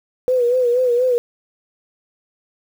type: tone with vibrato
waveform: sine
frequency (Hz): 493.9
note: B4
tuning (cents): 0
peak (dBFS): -13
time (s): 0.28-1.18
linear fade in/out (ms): 0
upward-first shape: sine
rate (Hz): 4.2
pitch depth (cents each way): 68
effects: 7-bit